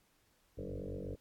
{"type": "tone with frequency modulation", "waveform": "sine", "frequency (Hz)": 190, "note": "F#3", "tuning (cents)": 46, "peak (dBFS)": -39, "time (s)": [0.57, 1.16], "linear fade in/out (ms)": 20, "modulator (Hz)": 48.2, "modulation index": 7.1, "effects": ["pink hiss -72 dBFS RMS until 1.2 s", "AAC 64 kbps"]}